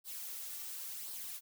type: noise with flanger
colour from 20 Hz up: blue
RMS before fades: -44 dBFS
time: 0.04-1.41 s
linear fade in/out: 50 ms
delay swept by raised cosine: 0.21 to 3.41 ms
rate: 0.94 Hz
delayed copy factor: +0.5
effects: none